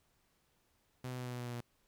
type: tone with pitch steps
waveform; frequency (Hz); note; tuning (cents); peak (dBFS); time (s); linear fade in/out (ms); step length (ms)
sawtooth; 127.1 / 126.08 / 125.06 / 124.05 / 123.05 / 122.06 / 121.08 / 120.11; C3 / B2 / B2 / B2 / B2 / B2 / B2 / B2; -50 / +36 / +22 / +8 / -6 / -20 / -34 / -48; -36; 1.04-1.608; 5; 71
effects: pink hiss -75 dBFS RMS until 1.87 s